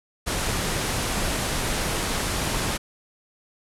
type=low-pass noise; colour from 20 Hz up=pink; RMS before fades=-26 dBFS; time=0.26-2.78 s; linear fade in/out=20 ms; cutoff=12000 Hz; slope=48 dB/octave; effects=none